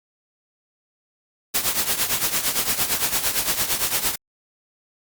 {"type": "noise with tremolo", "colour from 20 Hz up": "white", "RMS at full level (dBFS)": -19, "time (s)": [1.54, 4.16], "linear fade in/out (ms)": 10, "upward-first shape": "triangle", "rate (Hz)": 8.8, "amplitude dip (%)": 80, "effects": ["Opus 48 kbps"]}